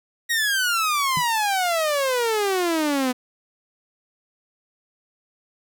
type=exponential sweep; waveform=sawtooth; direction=down; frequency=1907 to 246.9 Hz; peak=-16 dBFS; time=0.29-3.13 s; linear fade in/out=20 ms
type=tone with exponential decay; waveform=sine; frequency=157.6 Hz; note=D#3; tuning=23 cents sharp; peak=-22 dBFS; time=1.17-1.25 s; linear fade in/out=2 ms; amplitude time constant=17 ms
effects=none